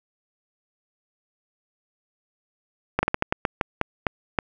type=slowing click train; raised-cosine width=0.5 ms; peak=-5 dBFS; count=11; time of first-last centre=2.99-4.388 s; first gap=40 ms; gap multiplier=1.26; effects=none